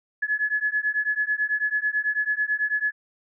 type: beating tone pair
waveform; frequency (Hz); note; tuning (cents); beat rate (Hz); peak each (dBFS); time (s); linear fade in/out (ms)
sine; 1700 / 1709.1; G#6 / G#6; +40 / +49; 9.1; -25; 0.22-2.92; 10
effects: none